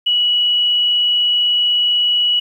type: tone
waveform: sine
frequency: 2931 Hz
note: F#7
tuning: 17 cents flat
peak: -12 dBFS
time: 0.06-2.4 s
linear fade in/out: 10 ms
effects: 8-bit